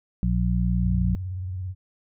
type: harmonic tone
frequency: 59.8 Hz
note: A#1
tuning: 45 cents sharp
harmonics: 1 / 2 / 3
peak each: -23 / -26 / -24 dBFS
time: 0.23-1.15 s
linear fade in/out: 0 ms
type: tone with vibrato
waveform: sine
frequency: 92.2 Hz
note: F#2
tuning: 6 cents flat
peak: -28 dBFS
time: 0.81-1.75 s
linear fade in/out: 50 ms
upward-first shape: square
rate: 18 Hz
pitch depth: 59 cents each way
effects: none